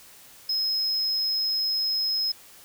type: tone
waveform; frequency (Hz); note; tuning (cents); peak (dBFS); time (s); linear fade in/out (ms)
triangle; 5130; E8; -48; -22; 0.49-2.32; 5
effects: white hiss -50 dBFS RMS until 2.64 s